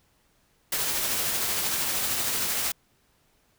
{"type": "noise with tremolo", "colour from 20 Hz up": "white", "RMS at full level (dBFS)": -26, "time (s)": [0.72, 2.72], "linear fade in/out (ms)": 5, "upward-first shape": "triangle", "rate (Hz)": 13, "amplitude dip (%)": 30, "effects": ["pink hiss -66 dBFS RMS until 3.58 s"]}